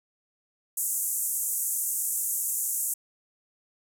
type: band-pass noise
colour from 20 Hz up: white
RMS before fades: -29 dBFS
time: 0.77-2.94 s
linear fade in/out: 5 ms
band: 6900 to 14000 Hz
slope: 48 dB/octave
effects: none